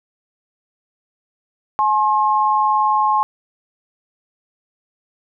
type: tone pair together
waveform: sine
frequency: 849.3 / 1070 Hz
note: G#5 / C6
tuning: +39 / +38 cents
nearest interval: major third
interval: 399 cents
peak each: -16 dBFS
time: 1.79-3.23 s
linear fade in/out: 0 ms
effects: none